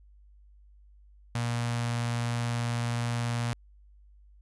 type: tone with notch filter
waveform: sawtooth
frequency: 118.6 Hz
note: A#2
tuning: 30 cents sharp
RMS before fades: -30 dBFS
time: 1.35-3.53 s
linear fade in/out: 0 ms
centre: 370 Hz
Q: 0.93
effects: added 50 Hz sine -53 dBFS peak until 4.41 s + resampled to 24000 Hz